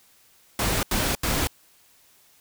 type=noise bursts; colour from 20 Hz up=pink; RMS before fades=-24 dBFS; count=3; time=0.59-1.472 s; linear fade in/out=2 ms; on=240 ms; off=81 ms; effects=white hiss -58 dBFS RMS until 2.4 s